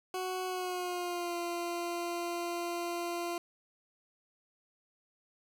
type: tone with pitch glide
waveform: 20% pulse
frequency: 370 to 345.2 Hz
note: F#4 to F4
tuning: 0 to -20 cents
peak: -29 dBFS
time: 0.14-3.38 s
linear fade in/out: 2 ms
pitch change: -120 cents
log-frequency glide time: 0.46-1.36 s
effects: 11-bit